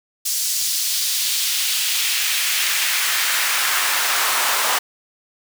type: noise with high-pass filter sweep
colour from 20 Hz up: pink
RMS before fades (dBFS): -20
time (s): 0.25-4.79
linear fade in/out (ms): 10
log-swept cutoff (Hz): 5700 to 890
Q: 1.2
effects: none